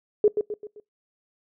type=tone with echo; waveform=sine; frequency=420 Hz; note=G#4; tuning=19 cents sharp; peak=-13 dBFS; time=0.24-0.28 s; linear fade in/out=2 ms; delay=130 ms; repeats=4; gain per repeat=-7 dB; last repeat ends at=0.8 s; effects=noise-tail reverb RT60 0.2 s tail -24 dB re dry